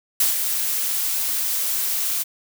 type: noise with ADSR envelope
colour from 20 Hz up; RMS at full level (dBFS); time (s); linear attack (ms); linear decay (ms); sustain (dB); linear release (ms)
blue; -17; 0.2-2.24; 4; 140; -6; 24
effects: none